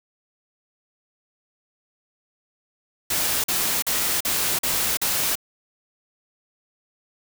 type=noise bursts; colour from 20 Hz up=white; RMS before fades=-23 dBFS; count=6; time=3.1-5.355 s; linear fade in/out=5 ms; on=340 ms; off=43 ms; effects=none